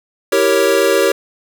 square chord, E diminished seventh, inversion none, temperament equal, 329.6 / 392 / 466.2 / 554.4 Hz, E4 / G4 / Bb4 / Db5, 0 / 0 / 0 / 0 cents, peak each -22 / -16 / -17 / -16 dBFS, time 0.32-1.12 s, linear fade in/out 5 ms, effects none

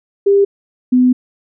sine tone pair in turn, 399 / 251.4 Hz, G4 / B3, +31 / +31 cents, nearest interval minor sixth, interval 800 cents, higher first, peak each -7 dBFS, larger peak neither, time 0.26-0.45 / 0.92-1.13 s, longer second, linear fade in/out 10 ms, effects none

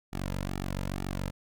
sawtooth tone with flanger, 47.04 Hz, F#1, 29 cents sharp, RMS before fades -34 dBFS, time 0.12-1.31 s, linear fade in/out 20 ms, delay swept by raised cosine 1.9 to 2.7 ms, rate 2.2 Hz, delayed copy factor -0.9, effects none

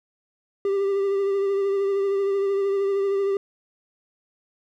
triangle tone with vibrato, 395.2 Hz, G4, 14 cents sharp, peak -18 dBFS, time 0.65-3.37 s, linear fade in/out 2 ms, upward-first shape triangle, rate 13 Hz, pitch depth 31 cents each way, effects none

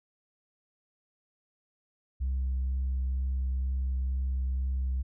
sine tone with vibrato, 65.2 Hz, C2, 5 cents flat, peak -25 dBFS, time 2.2-5.03 s, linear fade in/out 20 ms, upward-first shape triangle, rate 2.1 Hz, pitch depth 13 cents each way, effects tanh soft clip ceiling -25 dBFS

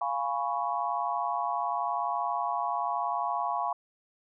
sine chord, C# dominant seventh, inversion first, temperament equal, 698.5 / 830.6 / 987.8 / 1108.7 Hz, E#5 / G#5 / B5 / C#6, 0 / 0 / 0 / 0 cents, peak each -33 dBFS, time 0.01-3.73 s, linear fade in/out 5 ms, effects none

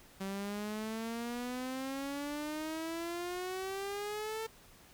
sawtooth exponential sweep, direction up, 191.7 to 449 Hz, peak -33 dBFS, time 0.2-4.47 s, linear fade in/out 10 ms, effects pink hiss -59 dBFS RMS until 4.93 s

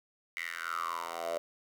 10% pulse tone with high-pass filter sweep, 84.1 Hz, E2, 35 cents sharp, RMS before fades -37 dBFS, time 0.37-1.38 s, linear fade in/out 0 ms, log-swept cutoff 2100 to 590 Hz, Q 8.2, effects none

